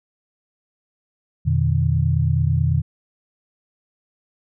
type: tone cluster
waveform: sine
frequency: 86.4 / 122.5 / 151.7 Hz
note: F2 / B2 / D#3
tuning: -18 / -14 / -44 cents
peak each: -20 dBFS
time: 1.45-2.82 s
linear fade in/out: 20 ms
effects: none